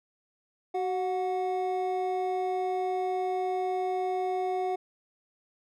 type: tone pair together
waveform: triangle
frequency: 374.5 / 731 Hz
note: F#4 / F#5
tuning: +21 / -21 cents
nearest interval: octave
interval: 1158 cents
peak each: -28 dBFS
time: 0.74-4.76 s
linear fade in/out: 10 ms
effects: none